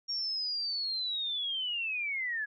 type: linear sweep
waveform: sine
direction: down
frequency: 5588 to 1662 Hz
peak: -31 dBFS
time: 0.08-2.46 s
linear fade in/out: 20 ms
effects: none